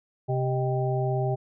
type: harmonic tone with a mistuned harmonic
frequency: 130.81 Hz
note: C3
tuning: in tune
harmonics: 1 / 3 / 5 / 6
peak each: -25 / -30 / -32 / -33 dBFS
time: 0.28-1.36 s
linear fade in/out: 20 ms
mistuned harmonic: 5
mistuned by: -82 cents
effects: none